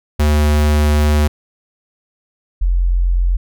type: tone pair in turn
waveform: square / sine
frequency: 74.8 / 44 Hz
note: D2 / F1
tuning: +32 / +14 cents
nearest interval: major sixth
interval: 918 cents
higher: first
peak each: -11 dBFS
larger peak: neither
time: 0.19-1.28 / 2.61-3.37 s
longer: first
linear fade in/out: 10 ms
effects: none